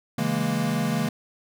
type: chord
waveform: square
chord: A# half-diminished seventh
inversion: first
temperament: equal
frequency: 138.59 / 164.81 / 207.7 / 233.1 Hz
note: C#3 / E3 / G#3 / A#3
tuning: 0 / 0 / 0 / 0 cents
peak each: -31 / -29 / -29 / -28 dBFS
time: 0.18-1.09 s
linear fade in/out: 5 ms
effects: none